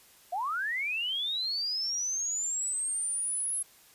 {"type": "linear sweep", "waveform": "sine", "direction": "up", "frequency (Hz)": [667, 10840], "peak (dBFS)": -29, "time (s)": [0.32, 3.63], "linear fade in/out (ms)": 10, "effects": ["white hiss -58 dBFS RMS until 3.94 s", "resampled to 32000 Hz"]}